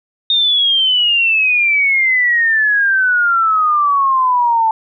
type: exponential sweep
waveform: sine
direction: down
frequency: 3689 to 880 Hz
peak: -10 dBFS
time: 0.3-4.71 s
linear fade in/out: 2 ms
effects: none